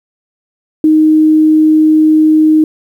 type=tone; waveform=sine; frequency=311.1 Hz; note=D#4; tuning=in tune; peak=-4 dBFS; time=0.84-2.64 s; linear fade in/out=2 ms; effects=7-bit